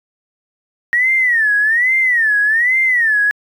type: tone with vibrato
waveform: triangle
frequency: 1867 Hz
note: A#6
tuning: 2 cents sharp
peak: -7 dBFS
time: 0.93-3.31 s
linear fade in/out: 0 ms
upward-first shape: sine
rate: 1.2 Hz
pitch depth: 200 cents each way
effects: tanh soft clip ceiling -9 dBFS